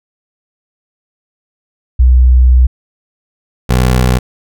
sine / 20% pulse tone pair in turn, 62.6 / 62.6 Hz, B1 / B1, +24 / +24 cents, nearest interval unison, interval 0 cents, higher neither, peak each -3 dBFS, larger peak neither, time 1.99-2.67 / 3.69-4.19 s, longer first, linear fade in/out 10 ms, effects none

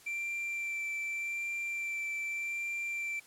triangle tone with vibrato, 2349 Hz, D7, in tune, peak -32 dBFS, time 0.06-3.2 s, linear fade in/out 10 ms, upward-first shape sine, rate 0.84 Hz, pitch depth 12 cents each way, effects white hiss -58 dBFS RMS until 3.26 s + low-pass 12000 Hz 12 dB/octave

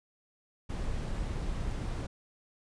brown noise, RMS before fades -34 dBFS, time 0.69-2.07 s, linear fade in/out 10 ms, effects resampled to 22050 Hz

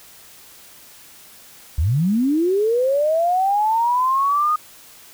sine linear sweep, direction up, 64.1 to 1244.5 Hz, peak -15 dBFS, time 1.78-4.56 s, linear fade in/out 5 ms, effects white hiss -45 dBFS RMS until 5.13 s

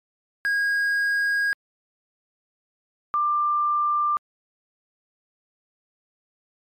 triangle / sine tone pair in turn, 1637 / 1187.9 Hz, G#6 / D6, -25 / +19 cents, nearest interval tritone, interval 556 cents, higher first, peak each -18 / -19 dBFS, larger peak first, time 0.45-1.53 / 3.14-4.17 s, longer first, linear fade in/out 0 ms, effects MP3 96 kbps

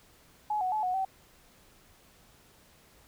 sine tone with pitch steps, 845 / 740 / 859 / 733 / 766 Hz, G#5 / F#5 / A5 / F#5 / G5, +30 / 0 / -42 / -16 / -40 cents, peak -27 dBFS, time 0.5-1.05 s, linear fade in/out 5 ms, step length 110 ms, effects pink hiss -60 dBFS RMS until 3.07 s

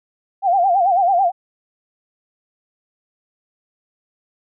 sine tone with vibrato, 740 Hz, F#5, in tune, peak -12 dBFS, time 0.42-1.32 s, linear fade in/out 50 ms, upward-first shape sine, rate 9.1 Hz, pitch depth 140 cents each way, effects none

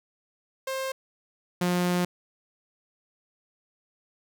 sawtooth tone pair in turn, 530 / 177.89 Hz, C5 / F3, +22 / +32 cents, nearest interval octave + perfect fifth, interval 1890 cents, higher first, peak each -25 / -19 dBFS, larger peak second, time 0.67-0.92 / 1.61-2.05 s, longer second, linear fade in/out 5 ms, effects none

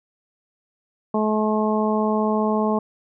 harmonic tone, 214.9 Hz, A3, 41 cents flat, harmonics 1 / 2 / 3 / 4 / 5, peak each -21 / -24 / -26 / -27 / -28 dBFS, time 1.14-2.79 s, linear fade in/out 5 ms, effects none

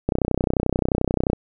click train, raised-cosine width 2 ms, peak -6 dBFS, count 40, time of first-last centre 0.09-1.332 s, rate 31.4 Hz, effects none

